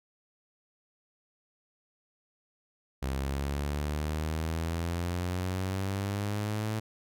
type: exponential sweep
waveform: sawtooth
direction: up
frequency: 66.2 to 110 Hz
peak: -26 dBFS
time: 3.02-6.8 s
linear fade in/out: 10 ms
effects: none